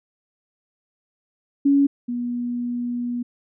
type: tone pair in turn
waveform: sine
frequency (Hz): 280.4 / 242.1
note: C#4 / B3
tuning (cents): +20 / -34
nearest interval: minor third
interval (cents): 254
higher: first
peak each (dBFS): -13 / -23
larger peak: first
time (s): 1.65-1.87 / 2.08-3.23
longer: second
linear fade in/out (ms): 10
effects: none